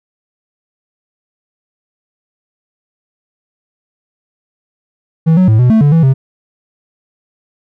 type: tone with pitch steps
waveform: triangle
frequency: 162 / 184.8 / 109.4 / 124.2 / 221 / 145 / 164.1 / 133.3 Hz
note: E3 / F#3 / A2 / B2 / A3 / D3 / E3 / C3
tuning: -30 / -2 / -9 / +10 / +8 / -22 / -8 / +33 cents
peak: -3 dBFS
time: 5.26-6.14 s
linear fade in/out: 20 ms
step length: 110 ms
effects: none